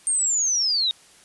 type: linear sweep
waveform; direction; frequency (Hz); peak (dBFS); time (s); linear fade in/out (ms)
sine; down; 8770 to 3678; -19; 0.07-0.91; 0
effects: white hiss -52 dBFS RMS until 1.24 s + resampled to 24000 Hz